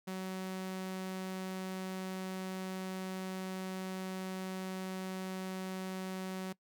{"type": "tone", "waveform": "sawtooth", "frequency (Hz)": 187.7, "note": "F#3", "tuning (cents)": 25, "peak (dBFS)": -34, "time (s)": [0.07, 6.53], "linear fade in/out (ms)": 10, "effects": ["noise-tail reverb RT60 0.1 s tail -21 dB re dry"]}